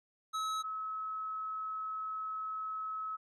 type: tone pair in turn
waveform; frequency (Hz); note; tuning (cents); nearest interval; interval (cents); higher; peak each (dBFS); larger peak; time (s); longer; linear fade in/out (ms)
square / sine; 1289 / 1289; E6 / E6; -39 / -39; unison; 0; neither; -34 / -36; first; 0.33-0.63 / 0.63-3.17; second; 20
effects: low-pass 8000 Hz 12 dB/octave